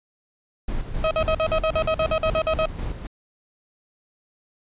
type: noise with tremolo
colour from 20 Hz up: brown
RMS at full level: -27 dBFS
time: 0.68-3.07 s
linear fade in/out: 5 ms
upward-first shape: square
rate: 3.8 Hz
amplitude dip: 50%
type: tone bursts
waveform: 35% pulse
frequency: 636 Hz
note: D#5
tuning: 38 cents sharp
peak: -17 dBFS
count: 14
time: 1.04-2.657 s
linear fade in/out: 2 ms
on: 70 ms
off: 49 ms
effects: resampled to 8000 Hz